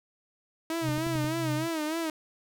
sawtooth tone with vibrato, 317.5 Hz, D#4, 35 cents sharp, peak -25 dBFS, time 0.7-2.1 s, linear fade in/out 2 ms, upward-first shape sine, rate 3.3 Hz, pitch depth 89 cents each way
sine tone with tremolo, 130.2 Hz, C3, 8 cents flat, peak -28 dBFS, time 0.81-1.69 s, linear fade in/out 50 ms, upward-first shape triangle, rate 3.2 Hz, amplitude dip 65%
click train, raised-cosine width 3 ms, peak -27 dBFS, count 5, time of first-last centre 0.89-1.244 s, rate 11.3 Hz
effects none

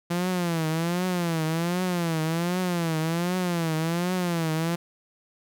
sawtooth tone with vibrato, 170.3 Hz, F3, 43 cents flat, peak -20 dBFS, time 0.1-4.76 s, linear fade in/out 10 ms, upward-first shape triangle, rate 1.3 Hz, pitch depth 150 cents each way, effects none

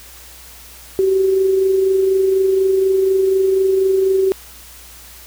sine tone with amplitude modulation, 382.8 Hz, G4, 41 cents flat, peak -10 dBFS, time 0.99-4.32 s, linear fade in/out 0 ms, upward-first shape sine, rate 24.1 Hz, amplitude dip 35%, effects added 60 Hz sine -44 dBFS peak until 5.26 s + white hiss -40 dBFS RMS until 5.26 s

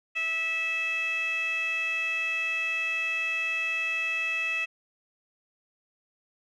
15% pulse tone with band-pass filter, 653 Hz, E5, 17 cents flat, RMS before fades -29 dBFS, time 0.15-4.66 s, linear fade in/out 20 ms, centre 2500 Hz, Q 7.8, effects none

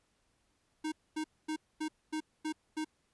square tone bursts, 311.1 Hz, D#4, in tune, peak -34 dBFS, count 7, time 0.84-2.847 s, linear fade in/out 10 ms, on 81 ms, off 240 ms, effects pink hiss -75 dBFS RMS until 3.13 s + resampled to 24000 Hz

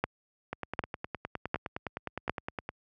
two click trains, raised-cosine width 0.5 ms, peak -12 / -19 dBFS, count 4 / 22, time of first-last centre 0.04-2.296 / 0.53-2.69 s, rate 1.33 / 9.72 Hz, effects high-pass 60 Hz 12 dB/octave

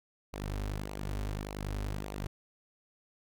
sawtooth tone with flanger, 50.5 Hz, G#1, 48 cents flat, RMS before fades -37 dBFS, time 0.33-2.27 s, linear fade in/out 5 ms, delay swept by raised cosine 0.57 to 6.27 ms, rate 1.7 Hz, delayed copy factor -0.6, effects none

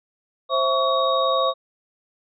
sine tone cluster, 529 / 660 / 1128 / 3753 Hz, C5 / E5 / C#6 / A#7, +19 / +2 / +30 / +11 cents, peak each -22 / -25 / -21 / -27 dBFS, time 0.49-1.54 s, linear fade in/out 50 ms, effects none

